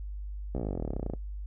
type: slowing click train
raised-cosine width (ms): 2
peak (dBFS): -20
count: 25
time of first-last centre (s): 0.55-1.136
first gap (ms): 15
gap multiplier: 1.04
effects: noise-tail reverb RT60 0.1 s tail -19 dB re dry + added 50 Hz sine -35 dBFS peak until 1.46 s